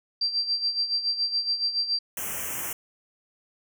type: tone with tremolo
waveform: sine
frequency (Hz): 4708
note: D8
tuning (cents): +3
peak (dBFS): -21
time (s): 0.21-1.99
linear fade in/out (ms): 5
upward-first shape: sine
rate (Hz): 7.1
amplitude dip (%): 70
type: band-stop noise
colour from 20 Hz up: white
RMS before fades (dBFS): -32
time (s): 2.17-2.73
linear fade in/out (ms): 2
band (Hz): 3100 to 5700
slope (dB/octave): 96
effects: none